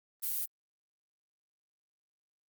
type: noise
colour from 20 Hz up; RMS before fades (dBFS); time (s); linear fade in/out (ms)
violet; -34; 0.22-0.46; 20
effects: Opus 32 kbps